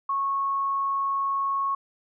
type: tone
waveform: sine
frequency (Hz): 1100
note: C#6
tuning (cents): -14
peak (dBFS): -23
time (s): 0.09-1.75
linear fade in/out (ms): 5
effects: none